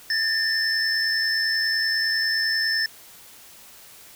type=tone cluster; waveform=sine; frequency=1713 / 1803 / 5280 Hz; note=A6 / A6 / E8; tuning=-47 / +42 / +2 cents; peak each=-29 / -22 / -22 dBFS; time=0.1-2.86 s; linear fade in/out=2 ms; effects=tanh soft clip ceiling -16 dBFS + white hiss -47 dBFS RMS until 4.15 s